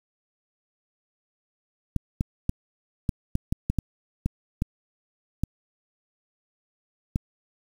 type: clicks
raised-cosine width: 5 ms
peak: -11 dBFS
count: 12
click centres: 1.963 / 2.209 / 2.494 / 3.092 / 3.354 / 3.525 / 3.7 / 3.787 / 4.26 / 4.621 / 5.436 / 7.159 s
effects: 7-bit